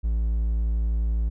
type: tone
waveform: triangle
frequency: 55.8 Hz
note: A1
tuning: 25 cents sharp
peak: -19 dBFS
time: 0.03-1.3 s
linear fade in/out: 20 ms
effects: none